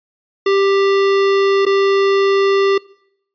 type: tone with dropouts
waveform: square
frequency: 393.6 Hz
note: G4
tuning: 7 cents sharp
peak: -12 dBFS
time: 0.46-2.78 s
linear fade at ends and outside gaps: 5 ms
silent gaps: 1.653-1.664 s
effects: noise-tail reverb RT60 0.7 s tail -23 dB re dry + resampled to 11025 Hz